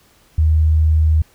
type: tone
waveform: sine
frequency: 78.4 Hz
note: D#2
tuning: 14 cents sharp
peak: -10 dBFS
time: 0.38-1.22 s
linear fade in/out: 5 ms
effects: pink hiss -53 dBFS RMS until 1.34 s